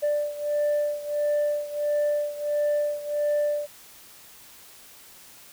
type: beating tone pair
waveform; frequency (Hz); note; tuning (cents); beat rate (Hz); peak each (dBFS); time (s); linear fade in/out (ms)
sine; 589 / 590.5; D5 / D5; +5 / +9; 1.5; -23 / -26; 0.02-3.67; 20
effects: tanh soft clip ceiling -19 dBFS + white hiss -49 dBFS RMS until 5.52 s